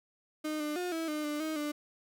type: tone with pitch steps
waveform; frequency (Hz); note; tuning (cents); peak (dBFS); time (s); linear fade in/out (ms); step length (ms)
35% pulse; 307.3 / 299.7 / 358.2 / 325.8 / 303 / 297.1 / 314.2 / 296.2; D#4 / D4 / F4 / E4 / D#4 / D4 / D#4 / D4; -21 / +35 / +44 / -20 / -46 / +20 / +17 / +15; -31; 0.44-1.72; 10; 160
effects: none